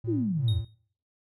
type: tone with tremolo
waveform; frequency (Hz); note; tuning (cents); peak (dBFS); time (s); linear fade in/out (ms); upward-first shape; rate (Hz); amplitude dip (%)
triangle; 112.8; A2; +44; -27; 0.04-0.65; 5; sine; 2.6; 85
type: exponential sweep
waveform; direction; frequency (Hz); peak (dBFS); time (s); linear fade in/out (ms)
sine; down; 375.5 to 77.78; -25; 0.07-0.61; 20
type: tone with exponential decay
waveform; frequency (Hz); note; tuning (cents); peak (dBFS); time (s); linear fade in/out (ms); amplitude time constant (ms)
triangle; 3729; A#7; 0; -31; 0.48-0.74; 2; 56
effects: noise-tail reverb RT60 0.5 s tail -19 dB re dry